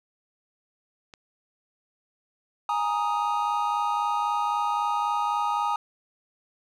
click, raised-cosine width 0.2 ms, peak -27 dBFS, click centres 1.138 s
triangle chord, Ab suspended second, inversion none, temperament just, 830.6 / 934.4 / 1245.9 Hz, Ab5 / Bb5 / Eb6, 0 / +4 / +2 cents, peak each -26 dBFS, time 2.69-5.76 s, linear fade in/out 2 ms
effects none

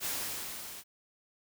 white noise with level ramp, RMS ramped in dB -33 to -46 dBFS, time 0-0.84 s, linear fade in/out 50 ms, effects none

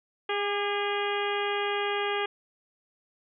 harmonic tone with a mistuned harmonic, 408.2 Hz, G#4, 30 cents flat, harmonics 1 / 2 / 3 / 4 / 5 / 6 / 7 / 8, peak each -30 / -33 / -35 / -36 / -37 / -38 / -38 / -39 dBFS, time 0.29-2.26 s, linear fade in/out 5 ms, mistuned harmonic 3, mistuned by -31 cents, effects none

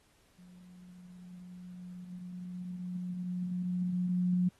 sine tone with level ramp, 179.9 Hz, F#3, 48 cents flat, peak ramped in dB -53 to -25 dBFS, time 0.38-4.49 s, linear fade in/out 10 ms, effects pink hiss -68 dBFS RMS until 4.59 s + AAC 32 kbps

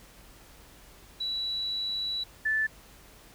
sine tone pair in turn, 3933 / 1752 Hz, B7 / A6, -8 / -8 cents, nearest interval octave + major second, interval 1400 cents, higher first, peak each -29 / -24 dBFS, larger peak second, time 1.2-2.24 / 2.45-2.67 s, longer first, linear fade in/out 10 ms, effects added 48 Hz sine -58 dBFS peak until 3.34 s + pink hiss -54 dBFS RMS until 3.34 s

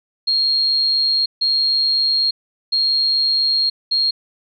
sine tone bursts at uneven times, 4248 Hz, C8, 25 cents sharp, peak -14 dBFS, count 4, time 0.27-1.26 / 1.41-2.31 / 2.72-3.7 / 3.91-4.11 s, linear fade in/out 10 ms, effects none

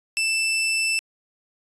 sawtooth tone, 2652 Hz, E7, 10 cents sharp, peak -17 dBFS, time 0.17-0.99 s, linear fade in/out 0 ms, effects resampled to 24000 Hz

